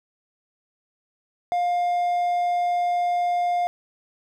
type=tone; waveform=triangle; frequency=706 Hz; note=F5; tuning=19 cents sharp; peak=-18 dBFS; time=1.52-3.67 s; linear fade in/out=0 ms; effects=none